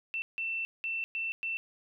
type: tone bursts at uneven times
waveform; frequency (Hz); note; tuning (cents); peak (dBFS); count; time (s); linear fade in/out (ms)
sine; 2681; E7; +29; -31; 5; 0.14-0.22 / 0.38-0.65 / 0.84-1.04 / 1.15-1.32 / 1.43-1.57; 0
effects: none